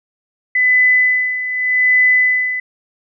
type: tone with tremolo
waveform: sine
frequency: 2005 Hz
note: B6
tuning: 26 cents sharp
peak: -8 dBFS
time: 0.55-2.6 s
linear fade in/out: 5 ms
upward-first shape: sine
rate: 0.84 Hz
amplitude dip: 70%
effects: none